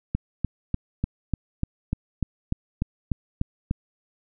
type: click train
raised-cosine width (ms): 5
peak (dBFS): -11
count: 13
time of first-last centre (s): 0.15-3.711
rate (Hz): 3.37
effects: none